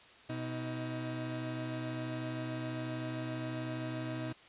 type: tone pair together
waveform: 30% pulse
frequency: 125 / 316.3 Hz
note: B2 / D#4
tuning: +21 / +29 cents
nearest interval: octave + major third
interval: 1608 cents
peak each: -36 / -37 dBFS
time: 0.29-4.33 s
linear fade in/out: 10 ms
effects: white hiss -57 dBFS RMS until 4.48 s + resampled to 8000 Hz